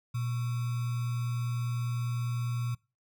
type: tone with sample-and-hold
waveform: sine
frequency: 120 Hz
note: B2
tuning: 49 cents flat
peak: -29 dBFS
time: 0.14-2.75 s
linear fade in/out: 10 ms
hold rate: 1225 Hz
effects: noise-tail reverb RT60 0.3 s tail -24 dB re dry